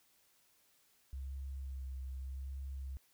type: tone with vibrato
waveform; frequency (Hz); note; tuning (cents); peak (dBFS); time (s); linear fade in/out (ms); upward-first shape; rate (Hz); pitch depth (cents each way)
sine; 66.6; C2; +31; -40; 1.13-2.97; 0; sine; 0.83; 27
effects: white hiss -71 dBFS RMS until 3.13 s